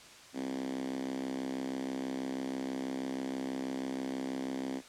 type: tone with high-pass filter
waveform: 5% pulse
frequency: 66.2 Hz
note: C2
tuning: 21 cents sharp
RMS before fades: -37 dBFS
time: 0.33-4.82 s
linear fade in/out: 50 ms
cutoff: 250 Hz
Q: 5.6
effects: white hiss -53 dBFS RMS until 4.88 s + low-pass 7000 Hz 12 dB/octave